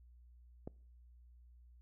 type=click; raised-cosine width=2 ms; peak=-30 dBFS; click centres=0.675 s; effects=noise-tail reverb RT60 0.5 s tail -25 dB re dry + added 60 Hz sine -58 dBFS peak until 1.81 s